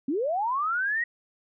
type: linear sweep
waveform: sine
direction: up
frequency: 248.3 to 1920 Hz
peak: -24 dBFS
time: 0.08-1.04 s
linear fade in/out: 5 ms
effects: none